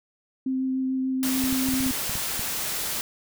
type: tone with vibrato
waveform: sine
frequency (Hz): 261.6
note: C4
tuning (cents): 0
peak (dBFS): -23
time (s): 0.46-1.91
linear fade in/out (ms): 5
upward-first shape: triangle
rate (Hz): 6.8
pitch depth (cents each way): 11
type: noise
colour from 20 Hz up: white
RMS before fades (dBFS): -29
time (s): 1.23-3.01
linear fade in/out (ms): 0
type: clicks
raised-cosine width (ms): 5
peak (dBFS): -23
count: 10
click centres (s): 1.44 / 1.527 / 1.687 / 1.738 / 1.805 / 1.864 / 1.91 / 2.095 / 2.155 / 2.394
effects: none